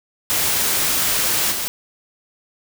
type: noise with level steps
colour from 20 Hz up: white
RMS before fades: -19 / -24 dBFS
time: 0.3-1.68 s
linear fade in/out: 0 ms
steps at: 1.51 s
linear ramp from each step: 20 ms
effects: none